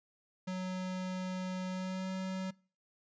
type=tone with pitch glide; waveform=square; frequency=185 to 188.13 Hz; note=F#3 to F#3; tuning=0 to +29 cents; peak=-36 dBFS; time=0.47-2.51 s; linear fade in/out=10 ms; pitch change=+29 cents; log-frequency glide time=1.69-2.1 s; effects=noise-tail reverb RT60 0.4 s tail -24 dB re dry + resampled to 16000 Hz